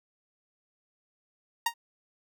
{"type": "tone with exponential decay", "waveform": "sawtooth", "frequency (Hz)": 932.3, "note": "A#5", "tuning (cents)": 0, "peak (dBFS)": -17, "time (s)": [1.66, 1.74], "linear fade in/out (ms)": 5, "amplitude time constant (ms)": 17, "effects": []}